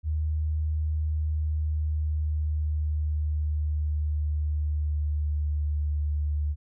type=tone with pitch glide; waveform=sine; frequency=77.2 to 74.23 Hz; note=D#2 to D2; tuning=-13 to +19 cents; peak=-24 dBFS; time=0.03-6.56 s; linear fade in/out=50 ms; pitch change=-68 cents; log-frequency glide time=0.88-5.97 s; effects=none